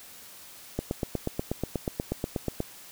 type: click train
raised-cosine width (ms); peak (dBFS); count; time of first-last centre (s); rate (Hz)
2; -14; 16; 0.79-2.604; 8.27
effects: white hiss -48 dBFS RMS until 2.91 s